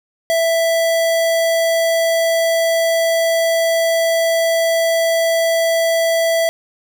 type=tone; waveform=square; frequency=661 Hz; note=E5; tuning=5 cents sharp; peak=-14 dBFS; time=0.3-6.49 s; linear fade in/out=0 ms; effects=none